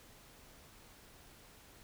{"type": "silence", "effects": ["pink hiss -59 dBFS RMS until 1.83 s"]}